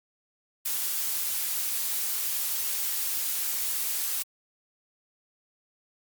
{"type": "noise", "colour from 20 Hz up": "blue", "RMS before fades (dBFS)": -29, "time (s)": [0.65, 4.23], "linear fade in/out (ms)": 10, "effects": ["Opus 48 kbps"]}